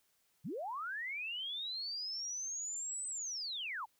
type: linear two-way sweep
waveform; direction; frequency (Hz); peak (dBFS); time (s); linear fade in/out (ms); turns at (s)
sine; up then down; 112.1 to 8160 to 772; -38; 0.44-3.86; 20; 3.07
effects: white hiss -75 dBFS RMS until 3.99 s